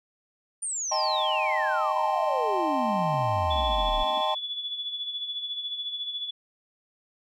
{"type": "exponential sweep", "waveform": "sine", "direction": "down", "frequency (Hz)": [9290, 32.7], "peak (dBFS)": -28, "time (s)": [0.62, 4.04], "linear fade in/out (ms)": 10}
{"type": "chord", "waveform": "triangle", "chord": "A half-diminished seventh", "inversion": "second", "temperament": "equal", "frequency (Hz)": [622.3, 784, 880, 1046.5], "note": ["Eb5", "G5", "A5", "C6"], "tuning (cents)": [0, 0, 0, 0], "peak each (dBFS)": -28, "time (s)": [0.91, 4.35], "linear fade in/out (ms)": 10}
{"type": "band-pass noise", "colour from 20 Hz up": "white", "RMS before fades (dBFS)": -47, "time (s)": [2.86, 4.21], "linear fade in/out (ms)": 0, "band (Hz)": [200, 290], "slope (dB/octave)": 96}
{"type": "tone with tremolo", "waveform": "sine", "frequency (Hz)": 3429, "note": "A7", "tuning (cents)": -45, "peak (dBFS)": -28, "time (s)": [3.5, 6.31], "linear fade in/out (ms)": 10, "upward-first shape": "sine", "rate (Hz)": 14, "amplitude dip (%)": 55}
{"effects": []}